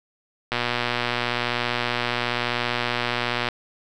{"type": "click train", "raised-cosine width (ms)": 0.3, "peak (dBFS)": -7, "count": 360, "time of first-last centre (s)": [0.52, 3.487], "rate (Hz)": 121, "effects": []}